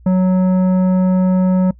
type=tone with tanh clipping; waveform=sine; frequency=185 Hz; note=F#3; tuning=in tune; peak=-12 dBFS; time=0.06-1.71 s; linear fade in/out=5 ms; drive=11 dB; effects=noise-tail reverb RT60 0.1 s tail -23 dB re dry + added 60 Hz sine -40 dBFS peak until 1.79 s